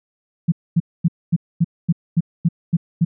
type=tone bursts; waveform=sine; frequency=167.9 Hz; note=E3; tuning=32 cents sharp; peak=-11 dBFS; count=10; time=0.48-3.05 s; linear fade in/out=10 ms; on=41 ms; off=240 ms; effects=none